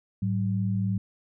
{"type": "tone pair together", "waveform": "sine", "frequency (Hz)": [106.88, 190], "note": ["A2", "F#3"], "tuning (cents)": [-50, 46], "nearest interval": "minor seventh", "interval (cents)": 996, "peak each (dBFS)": [-26, -27], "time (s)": [0.22, 0.98], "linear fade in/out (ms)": 5, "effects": []}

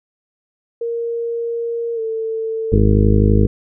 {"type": "tone with pitch glide", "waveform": "sine", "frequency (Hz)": [466.2, 446.2], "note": ["A#4", "A4"], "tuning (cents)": [0, 24], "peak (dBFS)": -19, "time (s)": [0.81, 2.78], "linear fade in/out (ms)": 5, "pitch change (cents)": -76, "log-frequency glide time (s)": [1.95, 2]}
{"type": "harmonic tone", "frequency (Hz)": 51.91, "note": "G#1", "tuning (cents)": 0, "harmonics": [1, 2, 3, 4, 5, 6, 7, 8, 9], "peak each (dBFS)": [-14, -14, -24, -17, -29, -22, -27, -21, -23], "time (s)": [2.72, 3.47], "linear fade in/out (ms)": 5}
{"effects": []}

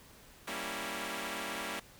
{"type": "chord", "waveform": "5% pulse", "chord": "G diminished seventh", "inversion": "none", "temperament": "equal", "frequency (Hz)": [196, 233.1, 277.2, 329.6], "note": ["G3", "Bb3", "Db4", "Fb4"], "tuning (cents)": [0, 0, 0, 0], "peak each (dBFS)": -31, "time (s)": [0.47, 1.8], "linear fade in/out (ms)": 10, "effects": ["pink hiss -57 dBFS RMS until 1.99 s"]}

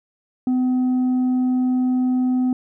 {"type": "tone with tanh clipping", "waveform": "sine", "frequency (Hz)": 253.6, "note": "B3", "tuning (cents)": 46, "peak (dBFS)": -17, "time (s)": [0.47, 2.53], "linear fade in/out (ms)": 2, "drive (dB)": 3, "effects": []}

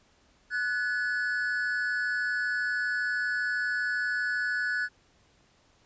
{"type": "tone pair together", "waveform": "triangle", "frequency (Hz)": [1480, 1712.6], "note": ["F#6", "A6"], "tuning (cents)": [0, -47], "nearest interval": "minor third", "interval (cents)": 253, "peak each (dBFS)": [-27, -29], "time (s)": [0.5, 4.89], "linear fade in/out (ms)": 50, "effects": ["pink hiss -64 dBFS RMS until 5.85 s", "resampled to 16000 Hz"]}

